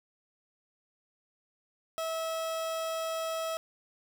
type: tone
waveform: 30% pulse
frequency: 649 Hz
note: E5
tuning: 27 cents flat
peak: -29 dBFS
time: 1.98-3.57 s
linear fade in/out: 0 ms
effects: none